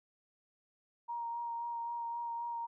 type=tone with vibrato; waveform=sine; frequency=938 Hz; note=A#5; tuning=11 cents sharp; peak=-36 dBFS; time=1.08-2.67 s; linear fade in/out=20 ms; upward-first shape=sine; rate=3.8 Hz; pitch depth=14 cents each way; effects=none